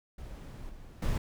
brown noise with level steps, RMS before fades -43 / -48 / -29 dBFS, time 0.18-1.18 s, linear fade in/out 5 ms, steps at 0.69 / 1.02 s, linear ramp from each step 5 ms, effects none

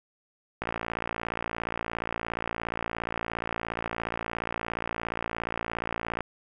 click train, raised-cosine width 0.5 ms, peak -15 dBFS, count 320, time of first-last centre 0.62-6.207 s, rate 57.1 Hz, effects none

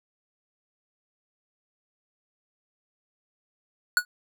square tone with exponential decay, 1464 Hz, F#6, 19 cents flat, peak -14 dBFS, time 3.97-4.05 s, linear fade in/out 1 ms, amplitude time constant 16 ms, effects none

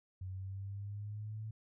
sine linear sweep, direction up, 92.5 to 110 Hz, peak -40 dBFS, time 0.21-1.51 s, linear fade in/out 5 ms, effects none

